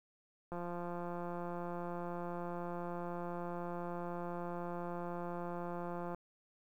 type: click train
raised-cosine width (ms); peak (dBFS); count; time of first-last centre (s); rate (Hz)
1; -29; 980; 0.52-6.146; 174
effects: 11-bit